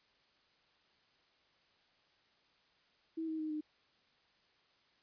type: tone with pitch steps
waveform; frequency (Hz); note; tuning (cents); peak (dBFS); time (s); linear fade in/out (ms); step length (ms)
sine; 323.6 / 317.3 / 311.1 / 305.1; E4 / D#4 / D#4 / D#4; -32 / +34 / 0 / -34; -36; 3.17-3.61; 10; 110
effects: white hiss -71 dBFS RMS until 5.02 s + resampled to 11025 Hz